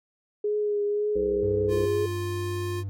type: tone with vibrato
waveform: sine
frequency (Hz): 415.3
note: G#4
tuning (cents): 0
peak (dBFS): -23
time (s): 0.44-2.06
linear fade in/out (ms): 5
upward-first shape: triangle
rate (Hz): 1.9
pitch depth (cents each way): 25
type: harmonic tone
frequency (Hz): 64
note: C2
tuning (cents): -38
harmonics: 1 / 3 / 5 / 7 / 8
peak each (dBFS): -38 / -38 / -35 / -36 / -32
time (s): 1.15-1.86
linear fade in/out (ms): 10
type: tone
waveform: triangle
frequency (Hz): 98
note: G2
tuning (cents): 0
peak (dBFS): -28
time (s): 1.43-2.89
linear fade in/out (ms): 0
type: tone with pitch glide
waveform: square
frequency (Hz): 349.2 to 352.8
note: F4 to F4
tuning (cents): 0 to +18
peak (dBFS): -31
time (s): 1.68-2.84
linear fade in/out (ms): 50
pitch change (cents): +18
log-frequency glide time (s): 1.91-2.62
effects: none